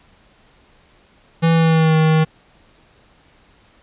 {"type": "tone with pitch glide", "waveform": "square", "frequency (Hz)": [164.81, 157.91], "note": ["E3", "D#3"], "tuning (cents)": [0, 26], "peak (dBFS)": -12, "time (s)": [1.42, 2.25], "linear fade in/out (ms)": 20, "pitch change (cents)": -74, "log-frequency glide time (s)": [1.53, 1.96], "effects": ["pink hiss -53 dBFS RMS until 3.82 s", "resampled to 8000 Hz"]}